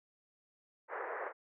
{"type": "band-pass noise", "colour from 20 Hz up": "pink", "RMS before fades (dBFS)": -41, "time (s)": [0.88, 1.33], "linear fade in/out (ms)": 50, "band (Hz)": [410, 1900], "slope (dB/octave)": 48, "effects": []}